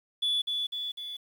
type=tone with echo; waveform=sine; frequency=3442 Hz; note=A7; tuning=39 cents flat; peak=-23 dBFS; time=0.22-0.42 s; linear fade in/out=10 ms; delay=250 ms; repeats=3; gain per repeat=-4 dB; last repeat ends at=1.17 s; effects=tanh soft clip ceiling -22 dBFS + 9-bit